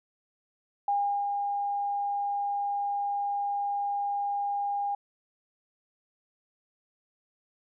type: tone with ADSR envelope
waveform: sine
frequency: 809 Hz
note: G#5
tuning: 46 cents flat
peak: -23 dBFS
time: 0.88-4.95 s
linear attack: 3 ms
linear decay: 370 ms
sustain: -4 dB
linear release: 4 ms
effects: none